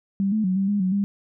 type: tone with pitch steps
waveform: sine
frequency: 196.3 / 216.5 / 185.6 / 194.6 / 204.5 / 185.7 / 200.6 Hz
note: G3 / A3 / F#3 / G3 / G#3 / F#3 / G3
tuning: +3 / -28 / +6 / -12 / -26 / +7 / +40 cents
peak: -19 dBFS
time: 0.2-1.04 s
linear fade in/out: 0 ms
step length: 120 ms
effects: none